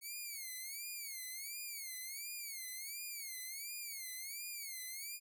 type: tone with vibrato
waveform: 5% pulse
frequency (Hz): 2217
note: C#7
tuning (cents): 0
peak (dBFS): -34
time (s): 0.01-5.2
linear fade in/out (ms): 50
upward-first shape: sine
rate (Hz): 1.4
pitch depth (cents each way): 160
effects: none